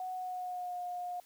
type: tone with pitch glide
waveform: sine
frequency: 740 to 714.4 Hz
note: F#5 to F5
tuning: 0 to +39 cents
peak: -36 dBFS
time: 0-1.2 s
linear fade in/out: 2 ms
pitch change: -61 cents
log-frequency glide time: 0.13-0.79 s
effects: white hiss -63 dBFS RMS until 1.25 s